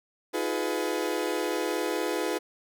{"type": "tone cluster", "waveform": "35% pulse", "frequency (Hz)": [319.1, 358.9, 423.5, 500], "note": ["D#4", "F4", "G#4", "B4"], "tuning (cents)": [44, 47, 34, 21], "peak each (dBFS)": -31, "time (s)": [0.33, 2.39], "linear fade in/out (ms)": 20, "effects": []}